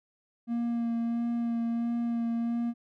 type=tone with vibrato; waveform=triangle; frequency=233.8 Hz; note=A#3; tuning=5 cents sharp; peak=-25 dBFS; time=0.47-2.74 s; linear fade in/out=50 ms; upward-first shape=sine; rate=1.5 Hz; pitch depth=15 cents each way; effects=none